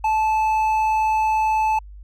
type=tone with hard clipping; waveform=sine; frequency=871 Hz; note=A5; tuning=18 cents flat; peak=-18 dBFS; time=0.04-1.79 s; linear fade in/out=5 ms; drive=5 dB; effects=added 50 Hz sine -37 dBFS peak until 2.03 s

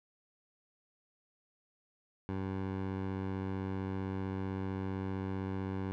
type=tone with low-pass filter; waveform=15% pulse; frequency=95.6 Hz; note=G2; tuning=43 cents flat; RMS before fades=-37 dBFS; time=2.29-5.92 s; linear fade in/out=0 ms; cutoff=1900 Hz; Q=0.52; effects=none

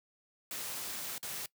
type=noise with dropouts; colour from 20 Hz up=white; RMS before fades=-40 dBFS; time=0.51-1.46 s; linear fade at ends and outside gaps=2 ms; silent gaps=1.181-1.228 s; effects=noise-tail reverb RT60 0.1 s tail -21 dB re dry + high-pass 100 Hz 12 dB/octave

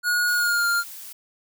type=tone with pitch glide; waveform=square; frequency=1447 to 1399.3 Hz; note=F#6 to F6; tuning=-39 to +3 cents; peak=-20 dBFS; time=0.03-0.84 s; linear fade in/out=50 ms; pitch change=-58 cents; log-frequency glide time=0.34-0.67 s
type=noise; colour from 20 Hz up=blue; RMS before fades=-39 dBFS; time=0.27-1.13 s; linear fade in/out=10 ms
effects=none

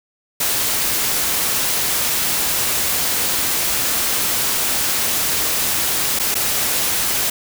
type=noise with dropouts; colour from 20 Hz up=white; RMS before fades=-19 dBFS; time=0.4-7.3 s; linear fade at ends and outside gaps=5 ms; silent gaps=6.19-6.196 / 6.344-6.352 s; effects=none

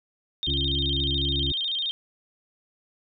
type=tone with vibrato; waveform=sine; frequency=3411 Hz; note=G#7; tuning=46 cents sharp; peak=-25 dBFS; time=0.43-1.91 s; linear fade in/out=0 ms; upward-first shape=square; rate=14 Hz; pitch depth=130 cents each way
type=harmonic tone; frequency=68.7 Hz; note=C#2; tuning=15 cents flat; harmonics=1 / 2 / 4 / 5; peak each=-28 / -31 / -34 / -35 dBFS; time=0.47-1.52 s; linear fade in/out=5 ms
effects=none

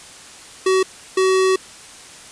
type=tone bursts at uneven times; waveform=square; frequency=377.3 Hz; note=F#4; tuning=34 cents sharp; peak=-14 dBFS; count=2; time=0.66-0.83 / 1.17-1.56 s; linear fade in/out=5 ms; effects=white hiss -40 dBFS RMS until 2.31 s + resampled to 22050 Hz

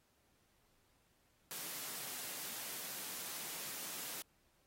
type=high-pass noise; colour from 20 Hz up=white; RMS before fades=-45 dBFS; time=1.51-4.22 s; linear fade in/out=0 ms; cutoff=120 Hz; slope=48 dB/octave; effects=pink hiss -75 dBFS RMS until 4.66 s + AAC 48 kbps

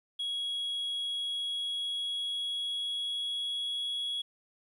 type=tone with pitch glide; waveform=sine; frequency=3322 to 3343 Hz; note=G#7 to G#7; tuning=0 to +11 cents; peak=-29 dBFS; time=0.19-4.22 s; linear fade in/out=10 ms; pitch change=+11 cents; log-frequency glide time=0.99-3.89 s; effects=tanh soft clip ceiling -30 dBFS + 11-bit

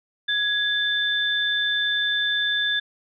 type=tone pair together; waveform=sine; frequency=1671 / 3541 Hz; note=G#6 / A7; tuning=+10 / +10 cents; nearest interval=octave + minor second; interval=1300 cents; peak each=-23 dBFS; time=0.28-2.8 s; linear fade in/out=10 ms; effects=none

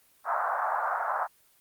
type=band-pass noise; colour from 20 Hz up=pink; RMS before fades=-29 dBFS; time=0.24-1.28 s; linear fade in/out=50 ms; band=660 to 1500 Hz; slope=48 dB/octave; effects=white hiss -63 dBFS RMS until 1.6 s + Opus 32 kbps

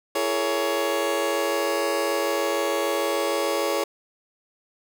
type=chord; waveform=30% pulse; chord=A# half-diminished seventh; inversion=second; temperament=just; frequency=335.6 / 419.5 / 466.2 / 559.4 Hz; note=E4 / G#4 / A#4 / C#5; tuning=+31 / +17 / 0 / +16 cents; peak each=-27 / -25 / -29 / -23 dBFS; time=0.15-3.84 s; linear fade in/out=5 ms; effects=none

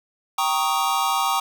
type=chord; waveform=square; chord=Eb dominant seventh; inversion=first; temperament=equal with one note detuned; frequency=784 / 932.3 / 1111.9 / 1244.5 Hz; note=G5 / Bb5 / Db6 / Eb6; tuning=0 / 0 / +5 / 0 cents; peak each=-26 dBFS; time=0.38-1.4 s; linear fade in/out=5 ms; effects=none

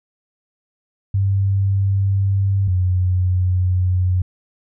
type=tone pair in turn; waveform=sine; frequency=98 / 91.33 Hz; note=G2 / F#2; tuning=0 / -22 cents; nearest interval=minor second; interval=122 cents; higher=first; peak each=-14 dBFS; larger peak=neither; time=1.14-2.68 / 2.68-4.22 s; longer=neither; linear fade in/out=5 ms; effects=none

